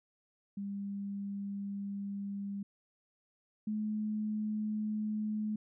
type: tone pair in turn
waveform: sine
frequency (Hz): 200 / 213.4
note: G3 / G#3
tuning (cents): +35 / +47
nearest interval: minor second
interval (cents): 112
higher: second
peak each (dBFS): -36 / -32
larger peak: second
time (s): 0.57-2.63 / 3.67-5.56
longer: first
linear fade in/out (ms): 5
effects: none